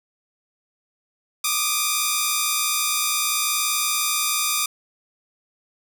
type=tone pair together; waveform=5% pulse; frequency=1174.7 / 1235.3 Hz; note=D6 / D#6; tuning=0 / -13 cents; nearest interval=minor second; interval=87 cents; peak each=-11 dBFS; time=1.44-4.66 s; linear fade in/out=5 ms; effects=none